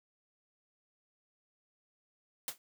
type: noise with exponential decay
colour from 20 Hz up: white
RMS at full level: -33 dBFS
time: 2.48-2.58 s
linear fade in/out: 1 ms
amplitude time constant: 21 ms
effects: high-pass 150 Hz 12 dB/octave